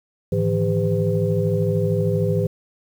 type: tone cluster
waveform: sine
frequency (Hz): 106.6 / 153.4 / 166.5 / 400.7 / 505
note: G#2 / D#3 / E3 / G4 / B4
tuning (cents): +46 / -24 / +18 / +38 / +39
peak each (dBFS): -22 / -27 / -22 / -24 / -24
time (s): 0.32-2.47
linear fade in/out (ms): 5
effects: tanh soft clip ceiling -6 dBFS + 8-bit